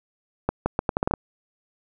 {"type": "accelerating click train", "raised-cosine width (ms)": 1, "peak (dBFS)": -7, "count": 9, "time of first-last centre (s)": [0.49, 1.138], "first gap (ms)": 170, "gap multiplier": 0.77, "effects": []}